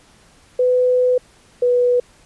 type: tone pair in turn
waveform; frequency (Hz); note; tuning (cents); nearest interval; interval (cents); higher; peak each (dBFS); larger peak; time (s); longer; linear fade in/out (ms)
sine; 501 / 491; B4 / B4; +25 / -10; unison; 35; first; -12; neither; 0.59-1.18 / 1.62-2; first; 5
effects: pink hiss -51 dBFS RMS until 2.25 s + resampled to 24000 Hz